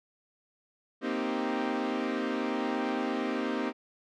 sawtooth chord, C minor seventh, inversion third, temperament equal, 233.1 / 261.6 / 311.1 / 392 Hz, Bb3 / C4 / Eb4 / G4, 0 / 0 / 0 / 0 cents, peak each -31 / -29 / -31 / -32 dBFS, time 1.01-3.73 s, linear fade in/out 50 ms, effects low-pass 3000 Hz 12 dB/octave

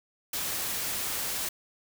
white noise, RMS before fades -32 dBFS, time 0.33-1.49 s, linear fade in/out 5 ms, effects none

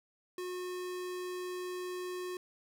square tone, 362.5 Hz, F#4, 35 cents flat, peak -38 dBFS, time 0.38-2.37 s, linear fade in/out 2 ms, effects none

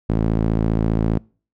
sawtooth tone with band-pass filter, 55 Hz, A1, in tune, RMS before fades -19 dBFS, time 0.09-1.18 s, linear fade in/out 5 ms, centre 220 Hz, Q 0.77, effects noise-tail reverb RT60 0.4 s tail -26 dB re dry

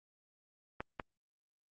clicks, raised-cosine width 0.5 ms, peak -22 / -22 dBFS, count 2, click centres 0.805 / 0.998 s, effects Opus 24 kbps

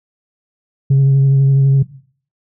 sine tone with vibrato, 136.6 Hz, C#3, 25 cents flat, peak -5 dBFS, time 0.9-1.83 s, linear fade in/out 10 ms, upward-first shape sine, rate 12 Hz, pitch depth 15 cents each way, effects noise-tail reverb RT60 0.5 s tail -17 dB re dry + tanh soft clip ceiling -6 dBFS

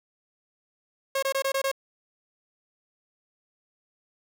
sawtooth tone bursts, 542 Hz, C#5, 39 cents flat, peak -20 dBFS, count 6, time 1.15-1.716 s, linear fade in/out 5 ms, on 76 ms, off 22 ms, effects 10-bit

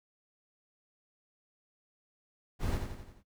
brown noise with echo, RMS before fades -32 dBFS, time 2.59-2.8 s, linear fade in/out 50 ms, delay 87 ms, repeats 5, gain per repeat -5 dB, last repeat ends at 3.235 s, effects noise-tail reverb RT60 0.1 s tail -20 dB re dry

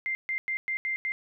sine tone bursts at uneven times, 2093 Hz, C7, in tune, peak -27 dBFS, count 6, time 0.06-0.15 / 0.29-0.38 / 0.48-0.57 / 0.68-0.77 / 0.85-0.96 / 1.05-1.12 s, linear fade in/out 0 ms, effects none

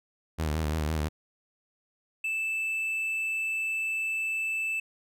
sawtooth tone with vibrato, 77.5 Hz, D#2, 6 cents flat, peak -23 dBFS, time 0.38-1.09 s, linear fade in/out 20 ms, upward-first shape sine, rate 5.9 Hz, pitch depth 67 cents each way
triangle tone, 2637 Hz, E7, in tune, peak -26 dBFS, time 2.24-4.8 s, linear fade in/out 5 ms
effects none

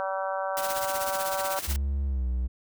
harmonic tone, 191.8 Hz, G3, 37 cents flat, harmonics 3 / 4 / 5 / 6 / 7 / 8, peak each -31 / -33 / -35 / -37 / -38 / -39 dBFS, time 0-1.59 s, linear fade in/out 0 ms
white noise with tremolo, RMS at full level -31 dBFS, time 0.57-1.76 s, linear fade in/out 0 ms, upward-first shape triangle, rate 16 Hz, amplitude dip 75%
triangle tone with pitch glide, 69.3 to 62.1 Hz, C#2 to B1, 0 to +10 cents, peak -23 dBFS, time 1.67-2.48 s, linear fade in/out 20 ms, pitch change -190 cents, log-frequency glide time 2.05-2.27 s
effects none

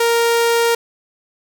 sawtooth tone, 466.2 Hz, A#4, in tune, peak -9 dBFS, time 0-0.75 s, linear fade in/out 5 ms, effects none

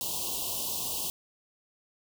white band-stop noise, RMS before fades -33 dBFS, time 0.01-1.1 s, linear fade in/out 0 ms, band 1100 to 2700 Hz, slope 96 dB/octave, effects none

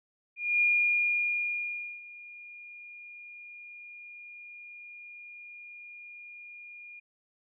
sine tone with ADSR envelope, 2423 Hz, D#7, 47 cents flat, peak -21 dBFS, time 0.36-7 s, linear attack 250 ms, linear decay 1400 ms, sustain -23 dB, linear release 11 ms, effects none

